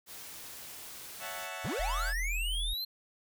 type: noise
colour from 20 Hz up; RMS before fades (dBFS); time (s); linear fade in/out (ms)
white; -46; 0.06-1.49; 50
type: chord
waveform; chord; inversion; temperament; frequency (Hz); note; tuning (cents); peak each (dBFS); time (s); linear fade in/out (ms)
15% pulse; F# minor seventh; second; equal with one note detuned; 557.9 / 659.3 / 740 / 880; C#5 / E5 / F#5 / A5; +11 / 0 / 0 / 0; -40 / -37 / -37 / -39; 1.19-2.14; 50
type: linear sweep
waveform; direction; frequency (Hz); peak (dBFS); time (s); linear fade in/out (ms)
square; up; 63 to 4200; -34; 1.64-2.85; 10
type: tone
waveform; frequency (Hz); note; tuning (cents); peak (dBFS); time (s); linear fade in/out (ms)
sine; 41.2; E1; 0; -32; 1.79-2.74; 10
effects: none